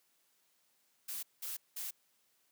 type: noise bursts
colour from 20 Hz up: blue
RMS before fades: -41 dBFS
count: 3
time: 1.08-1.91 s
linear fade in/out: 10 ms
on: 150 ms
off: 190 ms
effects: white hiss -74 dBFS RMS until 2.51 s + high-pass 150 Hz 12 dB/octave